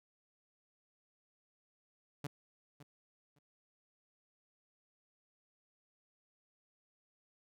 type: tone with echo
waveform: sawtooth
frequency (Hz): 144.8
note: D3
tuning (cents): -24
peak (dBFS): -34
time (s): 2.24-2.27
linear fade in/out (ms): 5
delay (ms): 560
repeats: 2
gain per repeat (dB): -15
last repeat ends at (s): 3.39
effects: none